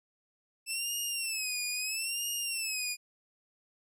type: tone with vibrato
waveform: 15% pulse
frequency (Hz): 2637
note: E7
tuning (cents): 0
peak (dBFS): -25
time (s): 0.66-2.97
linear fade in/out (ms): 50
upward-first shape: sine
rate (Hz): 0.76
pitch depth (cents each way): 130
effects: none